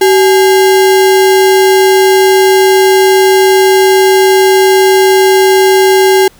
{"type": "tone with sample-and-hold", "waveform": "sine", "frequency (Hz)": 381.2, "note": "G4", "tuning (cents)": -48, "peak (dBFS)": -3, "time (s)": [0.01, 6.28], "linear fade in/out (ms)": 5, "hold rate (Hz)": 1225, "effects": ["pink hiss -43 dBFS RMS until 6.39 s"]}